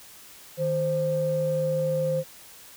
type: tone pair together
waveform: sine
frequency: 155.6 / 523.4 Hz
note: D#3 / C5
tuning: 0 / 0 cents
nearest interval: octave + major sixth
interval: 2100 cents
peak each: -28 / -23 dBFS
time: 0.57-2.24 s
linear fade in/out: 50 ms
effects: tanh soft clip ceiling -15 dBFS + white hiss -48 dBFS RMS until 2.76 s